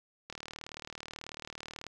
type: click train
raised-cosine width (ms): 0.2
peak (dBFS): -24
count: 61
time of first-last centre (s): 0.3-1.867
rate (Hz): 38.3
effects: none